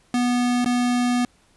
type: tone with dropouts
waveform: square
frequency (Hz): 245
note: B3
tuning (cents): -14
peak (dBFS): -19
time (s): 0.14-1.25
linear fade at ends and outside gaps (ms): 2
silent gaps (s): 0.646-0.659
effects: pink hiss -59 dBFS RMS until 1.56 s + resampled to 24000 Hz